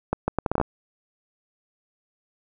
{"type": "accelerating click train", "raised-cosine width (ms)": 1, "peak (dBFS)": -8, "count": 9, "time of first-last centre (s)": [0.13, 0.614], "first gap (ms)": 150, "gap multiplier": 0.71, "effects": []}